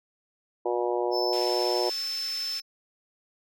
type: harmonic tone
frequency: 120.6 Hz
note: B2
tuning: 41 cents flat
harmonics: 3 / 4 / 5 / 6 / 7 / 8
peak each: -28 / -30 / -32 / -34 / -35 / -36 dBFS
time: 0.65-1.9 s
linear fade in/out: 10 ms
type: tone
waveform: triangle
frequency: 5274 Hz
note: E8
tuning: in tune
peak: -28 dBFS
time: 1.11-2.62 s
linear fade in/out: 50 ms
type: band-pass noise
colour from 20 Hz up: white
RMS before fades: -42 dBFS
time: 1.33-2.6 s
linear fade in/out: 0 ms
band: 1800 to 5500 Hz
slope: 12 dB/octave
effects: none